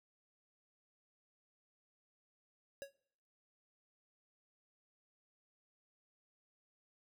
square tone with exponential decay, 554.4 Hz, C#5, in tune, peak -40 dBFS, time 2.82-2.94 s, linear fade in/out 0 ms, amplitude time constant 24 ms, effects noise-tail reverb RT60 0.8 s tail -25 dB re dry

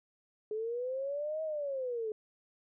sine linear two-way sweep, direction up then down, 422.3 to 639 to 422.3 Hz, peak -33 dBFS, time 0.51-2.12 s, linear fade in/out 2 ms, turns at 1.43 s, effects none

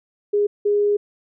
sine tone bursts at uneven times, 411.7 Hz, G#4, 15 cents flat, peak -15 dBFS, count 2, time 0.33-0.47 / 0.65-0.97 s, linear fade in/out 10 ms, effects none

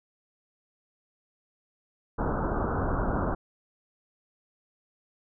pink low-pass noise, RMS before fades -28 dBFS, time 2.18-3.35 s, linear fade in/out 10 ms, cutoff 1500 Hz, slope 96 dB/octave, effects none

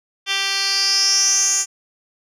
10% pulse tone with band-pass filter sweep, 392 Hz, G4, in tune, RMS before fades -18 dBFS, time 0.26-1.66 s, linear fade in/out 50 ms, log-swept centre 3600 to 7100 Hz, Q 7.7, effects none

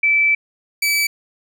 sine / sawtooth tone pair in turn, 2318 / 2302 Hz, D7 / D7, -23 / -35 cents, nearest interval unison, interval 12 cents, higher first, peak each -12 dBFS, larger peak neither, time 0.03-0.35 / 0.82-1.07 s, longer first, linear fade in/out 5 ms, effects none

